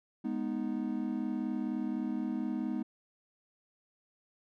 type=chord; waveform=triangle; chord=G# minor; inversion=none; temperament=equal; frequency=207.7 / 246.9 / 311.1 Hz; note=G#3 / B3 / D#4; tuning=0 / 0 / 0 cents; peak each=-35 / -33 / -35 dBFS; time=0.24-2.83 s; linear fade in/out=10 ms; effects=none